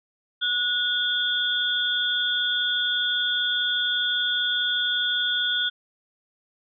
sine tone cluster, 1459 / 3271 / 3496 Hz, F#6 / G#7 / A7, -25 / -27 / -12 cents, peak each -26 dBFS, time 0.41-5.7 s, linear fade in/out 20 ms, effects none

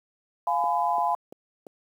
sine chord, F diminished, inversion none, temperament just, 698.5 / 838.1 / 1005.8 Hz, F5 / Ab5 / Cb6, 0 / +16 / +31 cents, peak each -26 dBFS, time 0.47-1.15 s, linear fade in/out 2 ms
click train, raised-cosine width 2 ms, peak -23 dBFS, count 4, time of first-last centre 0.64-1.667 s, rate 2.92 Hz
effects high-pass 400 Hz 12 dB/octave + 9-bit

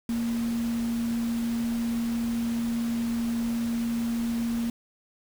sine tone in noise, 232.9 Hz, A#3, 1 cent flat, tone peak -25 dBFS, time 0.09-4.7 s, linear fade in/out 2 ms, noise pink, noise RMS -41 dBFS, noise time 0.09-4.7 s, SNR +13 dB, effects none

